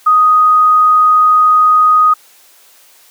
sine tone, 1247 Hz, D#6, 3 cents sharp, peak -5 dBFS, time 0.06-2.14 s, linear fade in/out 10 ms, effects white hiss -45 dBFS RMS until 3.1 s + high-pass 400 Hz 12 dB/octave

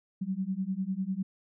sine beating tone pair, 185 / 195 Hz, F#3 / G3, 0 / -9 cents, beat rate 10 Hz, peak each -33 / -32 dBFS, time 0.21-1.23 s, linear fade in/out 10 ms, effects none

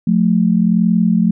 sine tone pair together, 178.65 / 220.1 Hz, F3 / A3, +40 / +1 cents, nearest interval major third, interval 361 cents, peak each -13 dBFS, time 0.07-1.31 s, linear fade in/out 5 ms, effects none

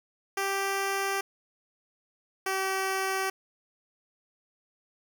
10% pulse tone pair in turn, 392 / 383.5 Hz, G4 / G4, 0 / -38 cents, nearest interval unison, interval 38 cents, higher first, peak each -19 dBFS, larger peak neither, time 0.37-1.21 / 2.46-3.3 s, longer neither, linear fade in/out 5 ms, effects 9-bit

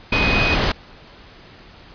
sine tone in noise, 2503 Hz, D#7, 10 cents sharp, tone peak -19 dBFS, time 0.12-0.55 s, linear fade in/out 5 ms, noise pink, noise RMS -18 dBFS, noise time 0.12-0.72 s, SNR -4 dB, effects pink hiss -44 dBFS RMS until 1.94 s + resampled to 11025 Hz

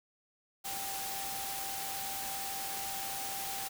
sine tone in noise, 784 Hz, G5, in tune, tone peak -42 dBFS, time 0.64-3.69 s, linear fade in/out 20 ms, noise white, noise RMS -39 dBFS, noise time 0.64-3.69 s, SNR -6 dB, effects none

